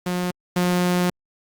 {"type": "tone pair in turn", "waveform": "sawtooth", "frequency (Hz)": [179.2, 178.55], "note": ["F3", "F3"], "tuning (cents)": [45, 39], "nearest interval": "unison", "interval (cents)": 6, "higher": "first", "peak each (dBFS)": [-18, -14], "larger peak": "second", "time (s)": [[0.06, 0.31], [0.56, 1.1]], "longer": "second", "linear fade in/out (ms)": 5, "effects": ["Opus 48 kbps"]}